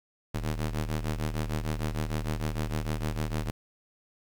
sawtooth ring-modulated tone, 77.4 Hz, D#2, 9 cents flat, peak -22 dBFS, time 0.34-3.51 s, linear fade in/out 10 ms, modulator 35.4 Hz, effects 9-bit

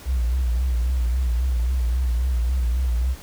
sine tone with vibrato, 61.4 Hz, B1, 9 cents flat, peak -17 dBFS, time 0.05-3.16 s, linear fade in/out 50 ms, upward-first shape sine, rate 3.7 Hz, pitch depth 95 cents each way, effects tanh soft clip ceiling -15 dBFS + pink hiss -43 dBFS RMS until 3.22 s

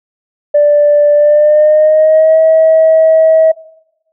sine tone with pitch glide, 587.3 to 640.5 Hz, D5 to E5, 0 to -50 cents, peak -3 dBFS, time 0.54-3.52 s, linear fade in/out 10 ms, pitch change +150 cents, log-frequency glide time 1.14-2.39 s, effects noise-tail reverb RT60 0.9 s tail -20 dB re dry + tanh soft clip ceiling 0 dBFS

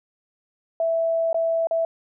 sine tone with dropouts, 659.3 Hz, E5, in tune, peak -19 dBFS, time 0.8-1.85 s, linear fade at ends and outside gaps 2 ms, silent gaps 1.33-1.344 / 1.671-1.71 s, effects none

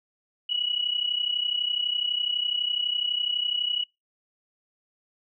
sine tone pair together, 2904 / 2936 Hz, F#7 / F#7, -33 / -14 cents, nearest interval unison, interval 19 cents, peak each -29 / -26 dBFS, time 0.49-3.84 s, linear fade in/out 10 ms, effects noise-tail reverb RT60 0.2 s tail -25 dB re dry

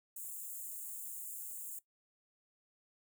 white high-pass noise, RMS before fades -45 dBFS, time 0.16-1.79 s, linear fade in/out 5 ms, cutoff 6900 Hz, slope 96 dB/octave, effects noise-tail reverb RT60 0.1 s tail -17 dB re dry

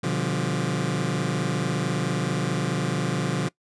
sawtooth chord, G dominant seventh, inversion first, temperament just, 122.5 / 147 / 176.4 / 196 Hz, B2 / D3 / F3 / G3, -14 / +2 / +18 / 0 cents, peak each -26 / -23 / -24 / -29 dBFS, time 0.03-3.49 s, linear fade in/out 10 ms, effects noise-tail reverb RT60 0.1 s tail -21 dB re dry + resampled to 22050 Hz

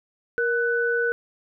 sine tone pair together, 470.3 / 1493.1 Hz, A#4 / F#6, +15 / +15 cents, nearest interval octave + minor sixth, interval 2000 cents, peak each -23 dBFS, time 0.38-1.12 s, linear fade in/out 0 ms, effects none

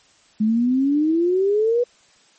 sine exponential sweep, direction up, 210.5 to 493.9 Hz, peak -15 dBFS, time 0.4-1.84 s, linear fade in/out 10 ms, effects white hiss -55 dBFS RMS until 2.38 s + MP3 32 kbps

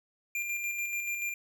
square tone with tremolo, 2390 Hz, D7, 30 cents sharp, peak -31 dBFS, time 0.35-1.34 s, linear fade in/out 2 ms, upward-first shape square, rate 6.9 Hz, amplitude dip 35%, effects none

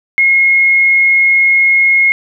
sine tone, 2158 Hz, C#7, 47 cents flat, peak -6 dBFS, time 0.18-2.12 s, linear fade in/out 0 ms, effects none

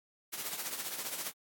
white noise with tremolo, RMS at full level -36 dBFS, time 0.32-1.32 s, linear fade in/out 20 ms, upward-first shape triangle, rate 15 Hz, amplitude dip 65%, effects high-pass 200 Hz 12 dB/octave + AAC 64 kbps

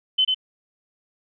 sine tone with echo, 3047 Hz, G7, 50 cents flat, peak -15 dBFS, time 0.18-0.25 s, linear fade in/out 10 ms, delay 96 ms, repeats 1, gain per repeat -3 dB, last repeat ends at 0.346 s, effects none

